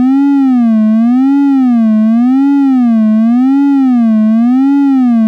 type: tone with vibrato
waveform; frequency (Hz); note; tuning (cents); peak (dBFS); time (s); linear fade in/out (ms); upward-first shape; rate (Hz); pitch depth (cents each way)
triangle; 246.6; B3; -2; -3; 0-5.27; 0; sine; 0.89; 230
effects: none